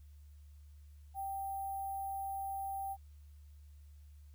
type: tone with sample-and-hold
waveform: sine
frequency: 784 Hz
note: G5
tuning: in tune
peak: -37 dBFS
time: 1.14-2.97 s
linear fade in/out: 50 ms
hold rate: 11025 Hz
effects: added 73 Hz sine -53 dBFS peak until 4.34 s + white hiss -75 dBFS RMS until 4.34 s